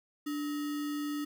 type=tone with sample-and-hold; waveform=sine; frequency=293.7 Hz; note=D4; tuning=in tune; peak=-32 dBFS; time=0.26-1.25 s; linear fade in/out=10 ms; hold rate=1575 Hz; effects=none